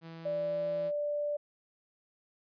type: tone with pitch glide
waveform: sawtooth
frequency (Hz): 164.4 to 167.66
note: E3 to E3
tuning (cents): -4 to +30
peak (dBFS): -40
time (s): 0.01-0.92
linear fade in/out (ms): 50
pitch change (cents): +34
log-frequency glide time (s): 0.19-0.59
type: tone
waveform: sine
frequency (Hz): 587.3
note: D5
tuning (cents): 0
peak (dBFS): -30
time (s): 0.25-1.37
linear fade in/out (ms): 10
effects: resampled to 11025 Hz